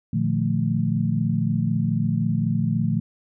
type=chord; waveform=sine; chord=Bb major seventh; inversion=none; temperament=equal with one note detuned; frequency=116.54 / 150.7 / 174.61 / 220 Hz; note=Bb2 / D3 / F3 / A3; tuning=0 / +45 / 0 / 0 cents; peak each=-25 dBFS; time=0.13-3 s; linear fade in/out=5 ms; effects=none